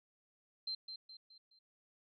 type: tone with echo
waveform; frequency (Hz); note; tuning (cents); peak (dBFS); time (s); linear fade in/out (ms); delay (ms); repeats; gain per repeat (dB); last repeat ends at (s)
sine; 4128; C8; -24; -37; 0.67-0.75; 5; 210; 4; -7; 1.59
effects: none